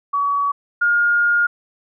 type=tone pair in turn; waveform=sine; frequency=1133 / 1420.1 Hz; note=C#6 / F6; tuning=+37 / +29 cents; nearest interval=major third; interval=392 cents; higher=second; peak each=-16 / -13 dBFS; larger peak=second; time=0.13-0.52 / 0.81-1.47 s; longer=second; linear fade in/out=10 ms; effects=none